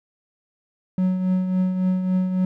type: tone with tremolo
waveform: triangle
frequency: 185 Hz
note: F#3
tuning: in tune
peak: -14 dBFS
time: 0.98-2.45 s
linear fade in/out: 2 ms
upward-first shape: triangle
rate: 3.6 Hz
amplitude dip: 55%
effects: none